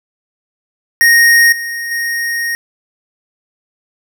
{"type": "tone with level steps", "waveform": "square", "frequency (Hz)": 1863, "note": "A#6", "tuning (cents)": -2, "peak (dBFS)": [-6, -20, -16], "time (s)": [1.01, 2.55], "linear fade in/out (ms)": 0, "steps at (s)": [1.52, 1.91], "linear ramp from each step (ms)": 5, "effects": []}